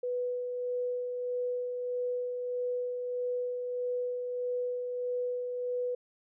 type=tone with tremolo; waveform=sine; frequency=493.9 Hz; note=B4; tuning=in tune; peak=-29 dBFS; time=0.03-5.95 s; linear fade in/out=5 ms; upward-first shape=sine; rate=1.6 Hz; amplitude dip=35%; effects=none